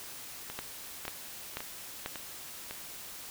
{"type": "two click trains", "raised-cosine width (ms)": 0.3, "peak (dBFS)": [-23, -19], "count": [5, 4], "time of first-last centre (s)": [[0.5, 2.71], [0.59, 2.061]], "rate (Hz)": [1.81, 2.04], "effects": ["white hiss -45 dBFS RMS until 3.3 s"]}